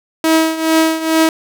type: tone with tremolo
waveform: sawtooth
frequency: 321.1 Hz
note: E4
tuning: 45 cents flat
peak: -4 dBFS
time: 0.24-1.29 s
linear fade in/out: 2 ms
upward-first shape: triangle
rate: 2.3 Hz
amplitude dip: 80%
effects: none